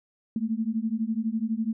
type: beating tone pair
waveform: sine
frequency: 217.1 / 229.1 Hz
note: A3 / A#3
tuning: -23 / -30 cents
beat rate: 12 Hz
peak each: -28 dBFS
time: 0.36-1.73 s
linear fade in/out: 2 ms
effects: none